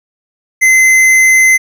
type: tone with hard clipping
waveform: sine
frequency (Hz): 2056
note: C7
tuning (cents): -31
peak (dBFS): -6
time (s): 0.61-1.58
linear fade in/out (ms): 20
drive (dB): 13
effects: none